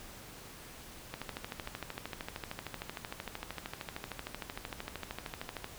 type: click train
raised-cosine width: 0.3 ms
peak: -22 dBFS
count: 60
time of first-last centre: 1.14-5.644 s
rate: 13.1 Hz
effects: pink hiss -50 dBFS RMS until 5.78 s